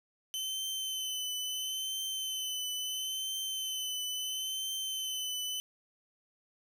sawtooth tone with vibrato, 3052 Hz, G7, 47 cents flat, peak -31 dBFS, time 0.34-5.6 s, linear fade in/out 0 ms, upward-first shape triangle, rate 0.74 Hz, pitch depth 33 cents each way, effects none

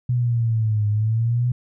sine linear two-way sweep, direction down then up, 124.5 to 103.83 to 124.5 Hz, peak -17 dBFS, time 0.09-1.52 s, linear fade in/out 5 ms, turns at 0.88 s, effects none

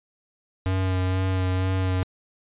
square tone with vibrato, 93.3 Hz, F#2, 15 cents sharp, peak -22 dBFS, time 0.66-2.03 s, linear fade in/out 0 ms, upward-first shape sine, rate 2.1 Hz, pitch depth 19 cents each way, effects resampled to 8000 Hz

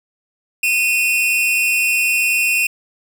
45% pulse tone pair together, 2493 / 2712 Hz, D#7 / E7, +3 / +49 cents, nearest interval minor second, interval 146 cents, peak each -17 dBFS, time 0.63-2.67 s, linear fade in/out 5 ms, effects none

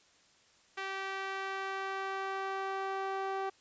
sawtooth tone with band-pass filter sweep, 387 Hz, G4, 22 cents flat, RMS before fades -37 dBFS, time 0.77-3.5 s, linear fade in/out 10 ms, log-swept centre 1900 to 830 Hz, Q 1.1, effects white hiss -65 dBFS RMS until 3.6 s + resampled to 16000 Hz

